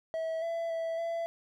triangle tone with pitch steps, 648 / 668 / 658 / 670 Hz, E5 / E5 / E5 / E5, -30 / +23 / -3 / +28 cents, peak -29 dBFS, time 0.14-1.26 s, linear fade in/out 0 ms, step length 280 ms, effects none

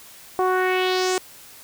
sawtooth tone with low-pass filter sweep, 370 Hz, F#4, in tune, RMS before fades -21 dBFS, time 0.39-1.18 s, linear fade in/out 0 ms, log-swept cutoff 930 to 8300 Hz, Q 2.6, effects white hiss -45 dBFS RMS until 1.63 s

